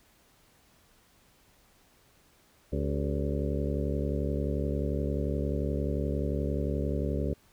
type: harmonic tone with a mistuned harmonic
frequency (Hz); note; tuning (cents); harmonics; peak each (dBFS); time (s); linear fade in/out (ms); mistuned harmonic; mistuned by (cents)
71.4; D2; -48; 1 / 2 / 3 / 4 / 5 / 6 / 7 / 8; -31 / -34 / -36 / -37 / -38 / -39 / -39 / -40; 2.72-7.34; 10; 5; +120
effects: pink hiss -63 dBFS RMS until 7.52 s